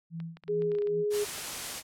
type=tone with tremolo; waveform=sine; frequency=165.4 Hz; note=E3; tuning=6 cents sharp; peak=-34 dBFS; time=0.1-1.05 s; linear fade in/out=50 ms; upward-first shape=sine; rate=2.4 Hz; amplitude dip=100%
type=clicks; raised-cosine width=0.3 ms; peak=-33 dBFS; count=10; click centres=0.202 / 0.37 / 0.437 / 0.48 / 0.621 / 0.718 / 0.751 / 0.786 / 0.821 / 0.872 s
type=tone with vibrato; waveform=sine; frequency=414.6 Hz; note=G#4; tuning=3 cents flat; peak=-26 dBFS; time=0.48-1.25 s; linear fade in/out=20 ms; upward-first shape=triangle; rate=2.1 Hz; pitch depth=11 cents each way
type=noise; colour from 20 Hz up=white; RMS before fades=-36 dBFS; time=1.1-1.83 s; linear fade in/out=50 ms
effects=low-pass 11000 Hz 12 dB/octave